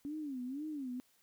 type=tone with vibrato; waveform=sine; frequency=277.2 Hz; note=C#4; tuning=in tune; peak=-38 dBFS; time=0.05-1 s; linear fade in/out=0 ms; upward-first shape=sine; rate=2 Hz; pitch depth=200 cents each way; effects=white hiss -71 dBFS RMS until 1.22 s